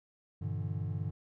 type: chord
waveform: triangle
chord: E half-diminished seventh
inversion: first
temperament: just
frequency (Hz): 98.89 / 118.67 / 148.33 / 164.81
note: G2 / Bb2 / D3 / E3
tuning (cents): +16 / +31 / +18 / 0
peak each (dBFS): -34 / -38 / -37 / -40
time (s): 0.41-1.11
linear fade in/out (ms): 10
effects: none